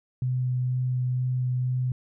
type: tone with vibrato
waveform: sine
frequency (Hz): 126.5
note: B2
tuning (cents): +42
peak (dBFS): -23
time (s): 0.22-1.92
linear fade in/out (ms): 2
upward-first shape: sine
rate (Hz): 2.1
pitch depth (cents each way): 9
effects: none